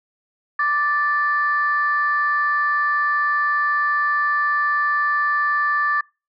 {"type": "tone pair together", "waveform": "sine", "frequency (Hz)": [1174.7, 1760.1], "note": ["D6", "A6"], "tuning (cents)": [0, 0], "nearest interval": "perfect fifth", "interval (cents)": 700, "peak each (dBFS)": -19, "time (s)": [0.59, 6.01], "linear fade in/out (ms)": 5, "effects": ["noise-tail reverb RT60 0.3 s tail -26 dB re dry", "tanh soft clip ceiling -9 dBFS"]}